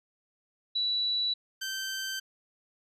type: tone pair in turn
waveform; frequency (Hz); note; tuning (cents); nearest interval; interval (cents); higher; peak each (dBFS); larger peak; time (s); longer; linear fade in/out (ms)
sine / 15% pulse; 3940 / 1552.8; B7 / G6; -5 / -17; octave + major third; 1612; first; -26; neither; 0.75-1.34 / 1.61-2.2; neither; 10
effects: resampled to 32000 Hz